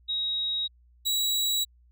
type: tone pair in turn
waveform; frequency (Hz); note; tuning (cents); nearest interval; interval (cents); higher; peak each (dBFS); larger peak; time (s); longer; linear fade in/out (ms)
sine / sawtooth; 3800 / 3891; A#7 / B7; +33 / -27; unison; 40; second; -26 / -21; second; 0.08-0.68 / 1.05-1.65; neither; 20
effects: added 60 Hz sine -56 dBFS peak until 1.91 s